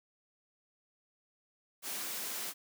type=high-pass noise; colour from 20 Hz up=white; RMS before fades=-39 dBFS; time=1.82-2.54 s; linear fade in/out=50 ms; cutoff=180 Hz; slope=24 dB/octave; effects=none